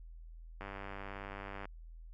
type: click train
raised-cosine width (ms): 0.5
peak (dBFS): -29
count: 104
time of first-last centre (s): 0.61-1.655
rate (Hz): 98.6
effects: added 41 Hz sine -48 dBFS peak until 2.13 s

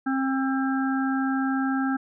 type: harmonic tone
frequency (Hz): 266.6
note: C4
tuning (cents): +33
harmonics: 1 / 3 / 5 / 6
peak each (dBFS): -23 / -32 / -33 / -33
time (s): 0.06-1.97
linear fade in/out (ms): 10
effects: none

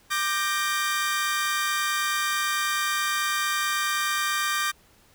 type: chord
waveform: sawtooth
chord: G minor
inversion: second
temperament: equal with one note detuned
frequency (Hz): 1188.3 / 1568 / 1864.7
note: D6 / G6 / Bb6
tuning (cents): +20 / 0 / 0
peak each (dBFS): -23 / -25 / -27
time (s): 0.1-4.72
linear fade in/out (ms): 20
effects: pink hiss -58 dBFS RMS until 5.14 s

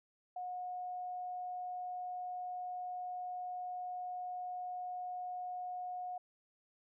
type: tone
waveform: sine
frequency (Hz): 725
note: F#5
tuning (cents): -35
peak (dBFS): -39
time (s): 0.36-6.18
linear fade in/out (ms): 5
effects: none

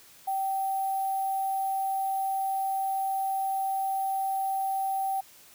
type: tone with sample-and-hold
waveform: sine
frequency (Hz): 775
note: G5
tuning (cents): -20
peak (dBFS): -26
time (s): 0.27-5.21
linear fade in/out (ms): 10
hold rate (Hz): 11025
effects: white hiss -54 dBFS RMS until 5.54 s

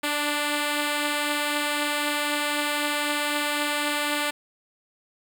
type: beating tone pair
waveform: 5% pulse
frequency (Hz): 293.7 / 297.6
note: D4 / D4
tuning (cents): 0 / +23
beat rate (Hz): 3.9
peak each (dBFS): -13 / -22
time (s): 0.03-4.31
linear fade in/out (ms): 10
effects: none

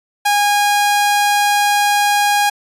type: tone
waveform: sawtooth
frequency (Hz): 820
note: G#5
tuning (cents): -22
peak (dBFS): -8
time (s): 0.25-2.5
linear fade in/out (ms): 10
effects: resampled to 32000 Hz

